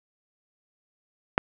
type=click; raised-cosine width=0.5 ms; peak=-4 dBFS; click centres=1.379 s; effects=none